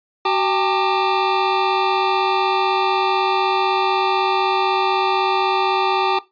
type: tone cluster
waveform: square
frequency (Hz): 377.3 / 799 / 895 / 1192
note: F#4 / G5 / A5 / D6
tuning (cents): +34 / +33 / +29 / +25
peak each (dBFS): -22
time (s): 0.25-6.19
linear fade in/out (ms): 5
effects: noise-tail reverb RT60 0.2 s tail -18 dB re dry + resampled to 11025 Hz